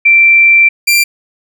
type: tone pair in turn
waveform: sine / sawtooth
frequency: 2349 / 2368 Hz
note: D7 / D7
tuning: 0 / +14 cents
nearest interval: unison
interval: 14 cents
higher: second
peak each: -3 dBFS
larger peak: neither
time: 0.05-0.69 / 0.87-1.04 s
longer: first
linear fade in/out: 10 ms
effects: none